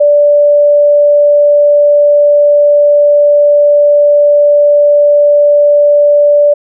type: tone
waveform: sine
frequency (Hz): 584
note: D5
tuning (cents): -10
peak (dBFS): -3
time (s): 0-6.54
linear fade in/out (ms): 10
effects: none